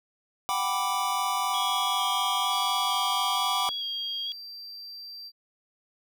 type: chord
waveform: square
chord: G major seventh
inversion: third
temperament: equal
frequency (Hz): 740 / 784 / 987.8 / 1174.7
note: F#5 / G5 / B5 / D6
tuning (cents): 0 / 0 / 0 / 0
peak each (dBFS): -35 / -33 / -31 / -30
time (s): 0.49-3.69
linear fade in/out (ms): 0
type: tone with vibrato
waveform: sine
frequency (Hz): 3287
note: G#7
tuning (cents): -19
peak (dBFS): -30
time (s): 1.54-4.32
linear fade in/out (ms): 0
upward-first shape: square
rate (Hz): 1.1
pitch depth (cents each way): 19
type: tone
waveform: triangle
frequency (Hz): 4699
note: D8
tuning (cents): 0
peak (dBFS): -38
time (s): 2.49-5.32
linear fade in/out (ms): 50
effects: none